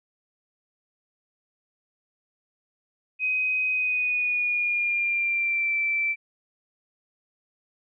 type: tone with pitch glide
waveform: sine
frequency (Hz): 2515 to 2333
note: D#7 to D7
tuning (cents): +18 to -12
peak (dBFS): -22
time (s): 3.19-6.16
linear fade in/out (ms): 50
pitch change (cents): -130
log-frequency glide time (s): 3.71-5.76
effects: none